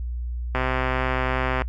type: click train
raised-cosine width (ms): 0.5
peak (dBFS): -9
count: 139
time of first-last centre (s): 0.55-1.62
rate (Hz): 129
effects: noise-tail reverb RT60 0.1 s tail -22 dB re dry + added 60 Hz sine -26 dBFS peak until 1.68 s